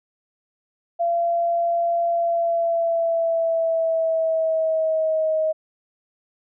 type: tone with pitch glide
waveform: sine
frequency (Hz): 683 to 629.9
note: F5 to D#5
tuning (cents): -39 to +21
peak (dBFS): -18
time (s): 0.99-5.53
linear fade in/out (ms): 20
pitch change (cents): -140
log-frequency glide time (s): 2.08-5.37
effects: none